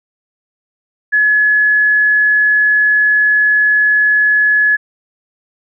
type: tone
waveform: sine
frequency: 1700 Hz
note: G#6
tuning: 40 cents sharp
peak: -8 dBFS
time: 1.12-4.77 s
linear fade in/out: 20 ms
effects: none